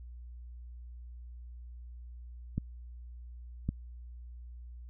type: clicks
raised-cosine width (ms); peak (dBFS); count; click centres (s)
5; -18; 2; 2.58 / 3.69
effects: added 60 Hz sine -44 dBFS peak until 4.89 s